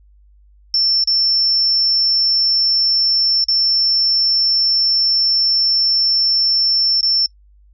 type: tone with dropouts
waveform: sine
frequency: 5380 Hz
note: E8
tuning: 34 cents sharp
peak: -12 dBFS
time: 0.74-7.26 s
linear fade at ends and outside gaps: 1 ms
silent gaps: 1.039-1.074 / 3.441-3.484 / 7.009-7.029 s
effects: noise-tail reverb RT60 0.1 s tail -25 dB re dry + added 50 Hz sine -46 dBFS peak until 7.73 s